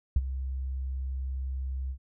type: tone with ADSR envelope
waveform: sine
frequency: 65.8 Hz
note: C2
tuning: 10 cents sharp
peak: -17 dBFS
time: 0.16-1.98 s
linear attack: 4 ms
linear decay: 37 ms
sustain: -13 dB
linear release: 78 ms
effects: none